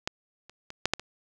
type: clicks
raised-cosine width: 0.2 ms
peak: -11 / -30 / -23 / -6 / -6 / -23 dBFS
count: 6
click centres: 0.075 / 0.496 / 0.704 / 0.856 / 0.936 / 0.996 s
effects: none